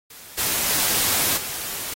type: noise with level steps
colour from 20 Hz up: white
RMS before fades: -42 / -23 / -21 / -30 dBFS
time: 0.1-1.94 s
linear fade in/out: 5 ms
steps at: 0.37 / 0.68 / 1.36 s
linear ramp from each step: 20 ms
effects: AAC 48 kbps